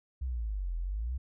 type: exponential two-way sweep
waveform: sine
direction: down then up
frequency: 67.6 to 41.2 to 67.6 Hz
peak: -31 dBFS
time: 0.21-1.18 s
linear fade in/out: 10 ms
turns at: 0.77 s
effects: none